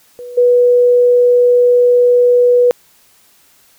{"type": "tone with level steps", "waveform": "sine", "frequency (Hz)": 489.4, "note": "B4", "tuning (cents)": -16, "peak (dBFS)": [-26, -6], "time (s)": [0.19, 2.71], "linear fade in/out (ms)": 0, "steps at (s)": 0.37, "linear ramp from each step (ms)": 10, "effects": ["white hiss -50 dBFS RMS until 3.78 s"]}